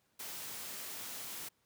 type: noise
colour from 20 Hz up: white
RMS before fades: -44 dBFS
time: 0.19-1.49 s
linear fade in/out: 10 ms
effects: pink hiss -75 dBFS RMS until 1.65 s + high-pass 100 Hz 12 dB/octave